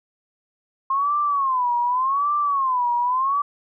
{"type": "tone with vibrato", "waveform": "sine", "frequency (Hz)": 1062, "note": "C6", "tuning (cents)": 25, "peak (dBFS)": -18, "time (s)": [0.9, 3.42], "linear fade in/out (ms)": 5, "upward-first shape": "sine", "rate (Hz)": 0.86, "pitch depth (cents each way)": 180, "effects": []}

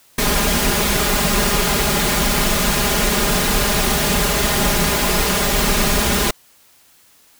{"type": "noise with comb filter", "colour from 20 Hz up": "pink", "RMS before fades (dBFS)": -17, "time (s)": [0.18, 6.31], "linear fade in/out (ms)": 5, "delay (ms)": 4.9, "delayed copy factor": 0.75, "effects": ["white hiss -52 dBFS RMS until 7.39 s"]}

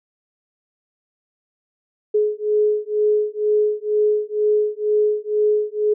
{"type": "beating tone pair", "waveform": "sine", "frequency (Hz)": [421.4, 423.5], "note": ["G#4", "G#4"], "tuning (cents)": [25, 34], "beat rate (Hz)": 2.1, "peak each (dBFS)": -19, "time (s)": [2.14, 5.94], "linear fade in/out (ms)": 10, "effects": []}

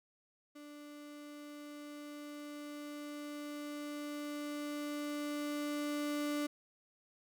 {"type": "tone with level ramp", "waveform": "35% pulse", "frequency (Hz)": 293.7, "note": "D4", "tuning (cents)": 0, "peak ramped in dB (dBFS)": [-48, -32], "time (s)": [0.55, 6.47], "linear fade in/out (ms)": 10, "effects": []}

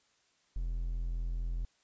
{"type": "tone", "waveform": "triangle", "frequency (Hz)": 42.23, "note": "E1", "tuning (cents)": 43, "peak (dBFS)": -30, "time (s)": [0.56, 1.65], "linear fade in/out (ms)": 0, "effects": ["white hiss -71 dBFS RMS until 1.83 s", "resampled to 16000 Hz"]}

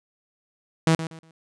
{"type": "tone with echo", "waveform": "sawtooth", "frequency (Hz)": 161.9, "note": "E3", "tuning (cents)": -31, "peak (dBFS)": -12, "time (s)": [0.87, 0.95], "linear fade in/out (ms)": 2, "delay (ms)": 120, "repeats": 3, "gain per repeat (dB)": -12, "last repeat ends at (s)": 1.31, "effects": ["resampled to 22050 Hz"]}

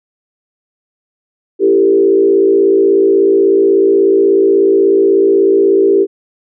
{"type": "tone with frequency modulation", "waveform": "sine", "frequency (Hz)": 392.1, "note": "G4", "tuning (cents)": 0, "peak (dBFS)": -6, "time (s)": [1.59, 6.07], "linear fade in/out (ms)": 50, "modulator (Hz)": 56.4, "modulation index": 0.95, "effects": []}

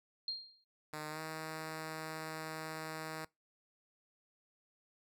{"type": "tone with exponential decay", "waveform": "sine", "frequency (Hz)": 4212, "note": "C8", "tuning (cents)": 11, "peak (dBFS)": -33, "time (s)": [0.28, 0.64], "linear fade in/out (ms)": 2, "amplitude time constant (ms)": 77}
{"type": "tone with pitch glide", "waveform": "5% pulse", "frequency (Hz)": [153.1, 158.22], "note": ["D#3", "D#3"], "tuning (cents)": [-28, 29], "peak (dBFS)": -30, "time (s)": [0.93, 3.25], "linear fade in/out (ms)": 2, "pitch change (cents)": 57, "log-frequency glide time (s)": [1.1, 1.2]}
{"effects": ["noise-tail reverb RT60 0.2 s tail -23 dB re dry"]}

